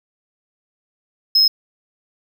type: tone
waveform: triangle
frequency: 5150 Hz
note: E8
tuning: 41 cents flat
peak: -9 dBFS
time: 1.35-1.48 s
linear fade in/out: 5 ms
effects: none